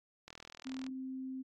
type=click train; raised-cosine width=0.2 ms; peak=-31 dBFS; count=25; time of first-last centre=0.28-0.865 s; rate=41 Hz
type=tone; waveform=sine; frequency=261.6 Hz; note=C4; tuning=in tune; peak=-39 dBFS; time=0.65-1.43 s; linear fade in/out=20 ms
effects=AAC 32 kbps